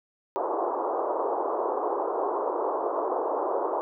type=band-pass noise; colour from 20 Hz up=pink; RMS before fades=-28 dBFS; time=0.36-3.81 s; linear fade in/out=0 ms; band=350 to 1100 Hz; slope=48 dB/octave; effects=none